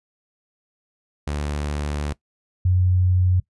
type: tone pair in turn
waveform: sawtooth / sine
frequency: 73.42 / 91.26 Hz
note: D2 / F#2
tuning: 0 / -23 cents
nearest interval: major third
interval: 377 cents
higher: second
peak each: -20 / -15 dBFS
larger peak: second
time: 1.27-2.13 / 2.65-3.4 s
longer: first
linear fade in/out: 5 ms
effects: noise-tail reverb RT60 0.1 s tail -20 dB re dry + resampled to 24000 Hz